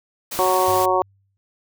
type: noise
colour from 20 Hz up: white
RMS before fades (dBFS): -29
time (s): 0.31-0.86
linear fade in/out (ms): 10
type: harmonic tone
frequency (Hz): 185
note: F#3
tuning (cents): 0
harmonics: 2 / 3 / 4 / 5 / 6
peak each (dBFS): -22 / -22 / -22 / -22 / -22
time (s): 0.39-1.02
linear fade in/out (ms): 0
type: tone with exponential decay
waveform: sine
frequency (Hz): 98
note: G2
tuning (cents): 0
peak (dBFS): -29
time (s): 0.68-1.37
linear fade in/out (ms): 0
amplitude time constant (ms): 150
effects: none